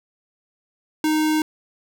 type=tone; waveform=square; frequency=309.7 Hz; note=D#4; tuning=8 cents flat; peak=-18 dBFS; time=1.04-1.42 s; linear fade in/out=2 ms; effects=none